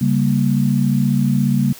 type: chord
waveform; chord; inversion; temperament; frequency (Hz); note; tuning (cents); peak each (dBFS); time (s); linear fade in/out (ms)
sine; G diminished; second; equal; 138.59 / 196 / 233.1; Db3 / G3 / Bb3; 0 / 0 / 0; -17 / -18 / -18; 0.01-1.73; 5
effects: white hiss -39 dBFS RMS until 1.79 s